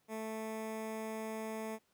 15% pulse tone with notch filter, 220 Hz, A3, in tune, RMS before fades -41 dBFS, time 0.08-1.79 s, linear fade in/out 50 ms, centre 4200 Hz, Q 1.1, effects pink hiss -75 dBFS RMS until 1.93 s + high-pass 100 Hz 12 dB/octave

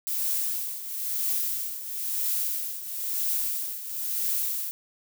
violet noise with tremolo, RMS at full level -26 dBFS, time 0.07-4.71 s, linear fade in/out 0 ms, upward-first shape triangle, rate 1 Hz, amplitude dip 75%, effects none

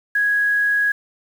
sine tone with quantisation, 1661.2 Hz, G#6, in tune, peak -15 dBFS, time 0.15-0.92 s, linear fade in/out 5 ms, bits 7, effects none

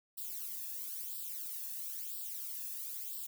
violet noise with flanger, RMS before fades -42 dBFS, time 0.17-3.27 s, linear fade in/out 10 ms, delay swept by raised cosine 0.23 to 1.16 ms, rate 1 Hz, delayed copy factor +0.8, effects none

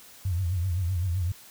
sine tone with vibrato, 89.9 Hz, F#2, 49 cents flat, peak -24 dBFS, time 0.25-1.32 s, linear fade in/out 5 ms, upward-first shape triangle, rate 7.8 Hz, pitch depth 160 cents each way, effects white hiss -50 dBFS RMS until 1.5 s

